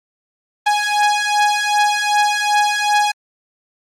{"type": "beating tone pair", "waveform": "sawtooth", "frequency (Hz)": [830.6, 833.2], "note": ["G#5", "G#5"], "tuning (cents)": [0, 5], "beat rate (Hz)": 2.6, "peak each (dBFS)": -13, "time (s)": [0.66, 3.12], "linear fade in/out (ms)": 10, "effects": ["low-pass 8000 Hz 12 dB/octave", "Opus 32 kbps"]}